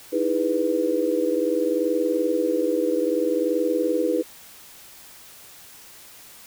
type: chord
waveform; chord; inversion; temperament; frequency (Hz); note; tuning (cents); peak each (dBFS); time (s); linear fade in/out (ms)
sine; E major seventh; third; just; 309 / 329.6 / 412 / 494.4; D#4 / E4 / G#4 / B4; -12 / 0 / -14 / +2; -26 / -26 / -27 / -23; 0.12-4.23; 20
effects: white hiss -46 dBFS RMS until 6.46 s